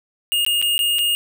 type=tone with dropouts; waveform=square; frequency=2843 Hz; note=F7; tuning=30 cents sharp; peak=-17 dBFS; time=0.32-1.15 s; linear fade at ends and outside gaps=0 ms; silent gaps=0.449-0.464 / 0.616-0.625 / 0.78-0.791 / 0.985-0.99 s; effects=none